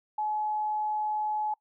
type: tone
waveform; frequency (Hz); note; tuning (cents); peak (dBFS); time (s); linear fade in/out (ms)
sine; 851; G#5; +42; -27; 0.18-1.54; 5
effects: noise-tail reverb RT60 0.1 s tail -23 dB re dry